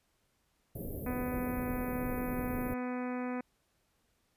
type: band-stop noise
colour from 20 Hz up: pink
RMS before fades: -39 dBFS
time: 0.75-2.74 s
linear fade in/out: 5 ms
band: 600 to 12000 Hz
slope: 48 dB/octave
type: harmonic tone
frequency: 249.4 Hz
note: B3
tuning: 17 cents sharp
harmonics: 1 / 2 / 3 / 4 / 5 / 6 / 7 / 8 / 9 / 10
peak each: -35 / -41 / -45 / -47 / -49 / -51 / -52 / -53 / -54 / -55 dBFS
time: 1.06-3.41 s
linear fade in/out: 5 ms
effects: pink hiss -75 dBFS RMS until 4.36 s + resampled to 32000 Hz